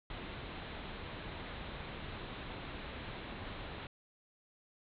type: low-pass noise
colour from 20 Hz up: pink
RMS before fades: -45 dBFS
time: 0.1-3.87 s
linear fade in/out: 2 ms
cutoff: 4000 Hz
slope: 96 dB/octave
effects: none